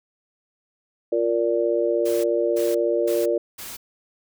sine chord, Bb major, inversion second, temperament just, 349.6 / 466.2 / 582.7 Hz, F4 / Bb4 / D5, +2 / 0 / -14 cents, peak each -23 dBFS, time 1.12-3.38 s, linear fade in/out 5 ms
white noise bursts, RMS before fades -36 dBFS, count 4, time 2.05-3.77 s, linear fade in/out 10 ms, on 190 ms, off 320 ms
effects none

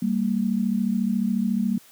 sine tone pair together, 196 / 230.1 Hz, G3 / A#3, 0 / -22 cents, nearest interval minor third, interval 278 cents, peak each -23 dBFS, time 0.02-1.78 s, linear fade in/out 5 ms, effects white hiss -52 dBFS RMS until 1.91 s + high-pass 100 Hz 12 dB/octave

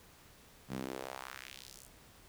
sawtooth tone with high-pass filter sweep, 65.41 Hz, C2, in tune, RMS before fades -45 dBFS, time 0.68-1.9 s, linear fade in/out 50 ms, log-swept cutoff 150 to 9900 Hz, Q 1.7, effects pink hiss -60 dBFS RMS until 2.28 s

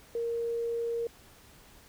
sine tone, 466.2 Hz, A#4, in tune, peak -29 dBFS, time 0.15-1.07 s, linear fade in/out 2 ms, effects pink hiss -56 dBFS RMS until 1.88 s

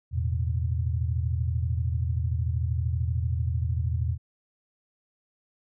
sine chord, E suspended fourth, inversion none, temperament equal with one note detuned, 82.41 / 110 / 123.04 Hz, E2 / A2 / B2, 0 / 0 / -6 cents, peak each -26 / -31 / -30 dBFS, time 0.11-4.18 s, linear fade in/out 50 ms, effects none

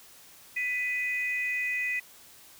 sine tone pair together, 1988 / 2500 Hz, B6 / D#7, +11 / +8 cents, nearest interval major third, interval 397 cents, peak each -29 / -30 dBFS, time 0.56-2 s, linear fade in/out 10 ms, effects tanh soft clip ceiling -20 dBFS + white hiss -53 dBFS RMS until 2.59 s

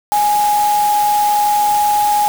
sine tone in noise, 831 Hz, G#5, 1 cent sharp, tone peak -11 dBFS, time 0.12-2.28 s, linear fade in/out 0 ms, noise white, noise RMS -25 dBFS, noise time 0.12-2.28 s, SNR +11 dB, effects none

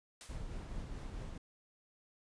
white noise with exponential decay, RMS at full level -48 dBFS, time 0.21-0.57 s, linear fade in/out 0 ms, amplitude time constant 77 ms
brown noise with tremolo, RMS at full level -42 dBFS, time 0.29-1.38 s, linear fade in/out 5 ms, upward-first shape triangle, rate 4.6 Hz, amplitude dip 30%
effects resampled to 22050 Hz

